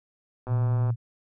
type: tone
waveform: sine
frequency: 116.54 Hz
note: A#2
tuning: in tune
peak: -21 dBFS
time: 0.47-0.96 s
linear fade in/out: 50 ms
type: click train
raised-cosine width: 1 ms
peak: -24 dBFS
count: 56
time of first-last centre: 0.47-0.903 s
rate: 127 Hz
effects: none